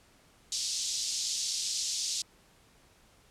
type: band-pass noise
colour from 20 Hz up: white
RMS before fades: -33 dBFS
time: 0.52-2.22 s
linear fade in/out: 2 ms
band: 4000 to 6900 Hz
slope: 24 dB/octave
effects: pink hiss -62 dBFS RMS until 3.3 s + low-pass 11000 Hz 12 dB/octave